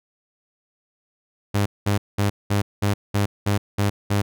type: tone bursts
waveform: sawtooth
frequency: 101.4 Hz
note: G#2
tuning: 41 cents flat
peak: -14 dBFS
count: 9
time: 1.54-4.22 s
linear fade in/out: 10 ms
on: 120 ms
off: 200 ms
effects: none